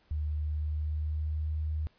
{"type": "tone with pitch glide", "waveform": "sine", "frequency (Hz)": [75.6, 77.32], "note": ["D#2", "D#2"], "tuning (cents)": [-49, -10], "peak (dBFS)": -29, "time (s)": [0.11, 1.87], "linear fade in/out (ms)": 0, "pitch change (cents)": 39, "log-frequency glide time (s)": [0.37, 1.57], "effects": ["pink hiss -67 dBFS RMS until 1.98 s", "resampled to 11025 Hz"]}